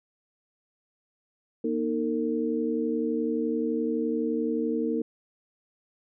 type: tone cluster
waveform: sine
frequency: 238.1 / 309.8 / 454.1 Hz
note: A#3 / D#4 / A#4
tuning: +37 / -7 / -45 cents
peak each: -29 dBFS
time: 1.64-5.02 s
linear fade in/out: 5 ms
effects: none